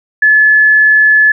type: tone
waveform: sine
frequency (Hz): 1721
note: A6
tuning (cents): -39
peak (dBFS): -4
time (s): 0.22-1.32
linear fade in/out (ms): 5
effects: none